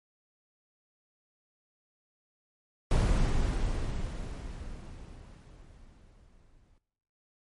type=noise with exponential decay; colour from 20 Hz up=brown; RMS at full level=-23 dBFS; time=2.91-6.78 s; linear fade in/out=1 ms; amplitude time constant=840 ms; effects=noise-tail reverb RT60 0.8 s tail -18 dB re dry + MP3 48 kbps